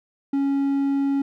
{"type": "tone", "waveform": "triangle", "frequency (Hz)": 277.2, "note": "C#4", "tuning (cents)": 0, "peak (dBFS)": -17, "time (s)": [0.33, 1.22], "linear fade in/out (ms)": 5, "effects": []}